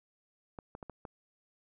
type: clicks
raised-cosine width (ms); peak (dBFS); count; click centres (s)
1; -29; 5; 0.588 / 0.751 / 0.828 / 0.897 / 1.052
effects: none